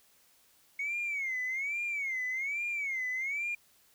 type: tone with vibrato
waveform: sine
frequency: 2196 Hz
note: C#7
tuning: 17 cents flat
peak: -30 dBFS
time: 0.79-3.55 s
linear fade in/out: 5 ms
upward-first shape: sine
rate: 1.2 Hz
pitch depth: 160 cents each way
effects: tanh soft clip ceiling -28 dBFS + white hiss -65 dBFS RMS until 3.94 s